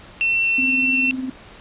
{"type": "tone", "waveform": "sine", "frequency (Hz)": 2698, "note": "E7", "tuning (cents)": 40, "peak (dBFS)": -16, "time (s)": [0.21, 1.11], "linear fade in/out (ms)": 0}
{"type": "tone with tremolo", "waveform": "sine", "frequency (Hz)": 259.2, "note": "C4", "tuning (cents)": -16, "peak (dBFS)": -21, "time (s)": [0.58, 1.3], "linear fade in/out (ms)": 5, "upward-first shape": "sine", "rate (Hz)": 20, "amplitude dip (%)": 55}
{"effects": ["pink hiss -43 dBFS RMS until 1.6 s", "resampled to 8000 Hz"]}